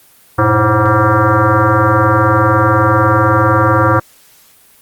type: tone with frequency modulation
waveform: sine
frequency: 525 Hz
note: C5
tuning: 6 cents sharp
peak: -7 dBFS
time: 0.38-4 s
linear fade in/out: 10 ms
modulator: 214 Hz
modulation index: 4.3
effects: white hiss -46 dBFS RMS until 4.81 s + Opus 32 kbps